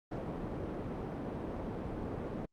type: low-pass noise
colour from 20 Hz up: white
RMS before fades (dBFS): -39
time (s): 0.11-2.46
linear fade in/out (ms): 10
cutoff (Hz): 450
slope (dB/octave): 12
effects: Opus 48 kbps